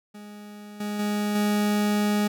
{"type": "tone with level steps", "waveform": "40% pulse", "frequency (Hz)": 207.7, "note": "G#3", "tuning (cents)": 0, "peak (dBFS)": [-39, -27, -23, -20], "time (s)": [0.14, 2.28], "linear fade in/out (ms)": 10, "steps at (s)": [0.8, 0.99, 1.35], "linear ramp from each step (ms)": 5, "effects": []}